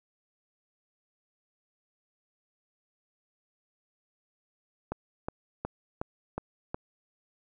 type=click train; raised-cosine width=1 ms; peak=-18 dBFS; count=6; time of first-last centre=4.92-6.745 s; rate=2.74 Hz; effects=none